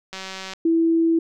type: click train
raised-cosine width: 0.2 ms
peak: -16 dBFS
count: 78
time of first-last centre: 0.13-0.535 s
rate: 190 Hz
type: tone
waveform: sine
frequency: 329.6 Hz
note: E4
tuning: in tune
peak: -15 dBFS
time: 0.65-1.19 s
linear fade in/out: 5 ms
effects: none